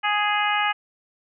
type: harmonic tone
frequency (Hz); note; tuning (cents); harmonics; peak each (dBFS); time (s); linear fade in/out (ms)
415.8; G#4; +2; 2 / 3 / 4 / 5 / 6 / 7; -24 / -26 / -27 / -28 / -29 / -29; 0.03-0.73; 20
effects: none